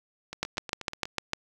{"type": "two click trains", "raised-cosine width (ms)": 0.2, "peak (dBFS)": [-10, -20], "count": [7, 7], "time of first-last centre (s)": [[0.43, 1.334], [0.33, 1.055]], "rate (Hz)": [6.64, 8.28], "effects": ["8-bit"]}